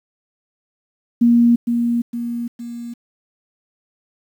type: tone with echo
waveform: sine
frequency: 236.5 Hz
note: A#3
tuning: 25 cents sharp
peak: -9 dBFS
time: 1.21-1.56 s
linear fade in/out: 10 ms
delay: 460 ms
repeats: 3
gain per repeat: -6 dB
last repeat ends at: 2.94 s
effects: 8-bit